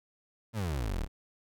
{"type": "exponential sweep", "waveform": "30% pulse", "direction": "down", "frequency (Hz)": [118.5, 32.38], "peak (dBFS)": -28, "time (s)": [0.53, 1.08], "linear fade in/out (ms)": 50, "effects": []}